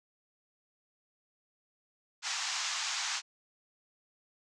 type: band-pass noise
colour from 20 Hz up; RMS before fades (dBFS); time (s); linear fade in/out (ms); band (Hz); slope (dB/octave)
white; -35; 2.22-3.22; 50; 770 to 7100; 48
effects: none